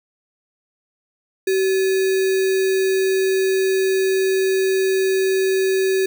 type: tone with sample-and-hold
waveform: sine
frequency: 380.9 Hz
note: G4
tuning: 50 cents flat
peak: -15 dBFS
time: 1.47-6.06 s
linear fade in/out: 5 ms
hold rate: 2100 Hz
effects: none